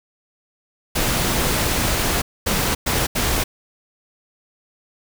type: noise bursts at uneven times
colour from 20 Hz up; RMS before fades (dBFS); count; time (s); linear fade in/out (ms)
pink; -20; 4; 0.95-2.22 / 2.46-2.75 / 2.86-3.07 / 3.15-3.44; 10
effects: none